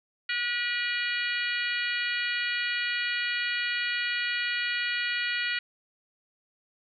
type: harmonic tone with a mistuned harmonic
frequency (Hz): 482.9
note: B4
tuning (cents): -39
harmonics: 3 / 4 / 5 / 6 / 7 / 8 / 9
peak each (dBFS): -33 / -31 / -34 / -34 / -41 / -41 / -39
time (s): 0.29-5.59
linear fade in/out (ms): 5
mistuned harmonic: 7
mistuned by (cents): -36
effects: none